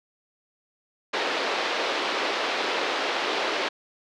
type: band-pass noise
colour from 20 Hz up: pink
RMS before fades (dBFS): -27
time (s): 1.13-3.69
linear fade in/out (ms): 10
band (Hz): 360 to 4400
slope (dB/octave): 24
effects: none